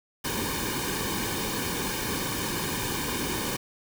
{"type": "noise with comb filter", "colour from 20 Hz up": "pink", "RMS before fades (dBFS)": -30, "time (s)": [0.24, 3.57], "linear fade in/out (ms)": 10, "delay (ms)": 1.5, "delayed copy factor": -0.75, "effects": []}